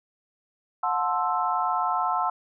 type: chord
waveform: sine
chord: F# half-diminished seventh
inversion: none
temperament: equal with one note detuned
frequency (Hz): 723.5 / 880 / 1046.5 / 1318.5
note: F#5 / A5 / C6 / E6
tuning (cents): -39 / 0 / 0 / 0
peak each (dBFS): -28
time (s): 0.83-2.3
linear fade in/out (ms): 5
effects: none